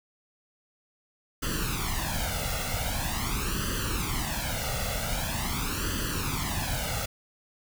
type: noise with flanger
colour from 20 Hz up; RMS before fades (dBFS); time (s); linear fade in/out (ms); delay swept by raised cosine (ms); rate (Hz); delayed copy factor
pink; -30; 1.42-7.06; 10; 0.65 to 1.48; 0.44; +0.8
effects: none